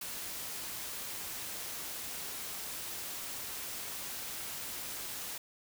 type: noise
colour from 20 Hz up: white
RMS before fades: -41 dBFS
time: 0.01-5.38 s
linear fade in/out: 5 ms
effects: none